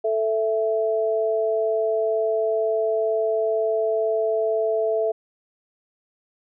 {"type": "tone pair together", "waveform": "sine", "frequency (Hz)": [440, 662.1], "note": ["A4", "E5"], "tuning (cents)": [0, 7], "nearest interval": "perfect fifth", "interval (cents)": 707, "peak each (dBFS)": -22, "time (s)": [0.04, 5.12], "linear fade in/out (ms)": 10, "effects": []}